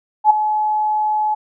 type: tone with ADSR envelope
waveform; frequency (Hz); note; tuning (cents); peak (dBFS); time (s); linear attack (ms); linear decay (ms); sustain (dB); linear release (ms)
sine; 853; G#5; +46; -4; 0.24-1.35; 63; 8; -11; 14
effects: none